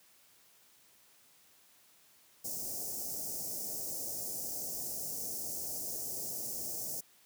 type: band-stop noise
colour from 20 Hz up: white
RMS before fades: -39 dBFS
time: 2.44-7.01 s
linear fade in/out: 10 ms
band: 750 to 5200 Hz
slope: 48 dB/octave
effects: white hiss -64 dBFS RMS until 7.25 s + high-pass 80 Hz 12 dB/octave